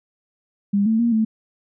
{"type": "tone with pitch steps", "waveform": "sine", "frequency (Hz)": [201.4, 222.4, 235.1, 220], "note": ["G3", "A3", "A#3", "A3"], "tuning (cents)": [47, 19, 15, 0], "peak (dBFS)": -15, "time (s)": [0.73, 1.25], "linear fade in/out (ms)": 10, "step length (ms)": 130, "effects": []}